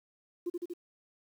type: tone with echo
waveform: sine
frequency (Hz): 349.2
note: F4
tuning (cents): 0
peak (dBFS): -29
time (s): 0.46-0.5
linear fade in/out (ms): 10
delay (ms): 79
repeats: 3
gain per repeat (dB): -2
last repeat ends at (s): 0.737
effects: tanh soft clip ceiling -27 dBFS + 10-bit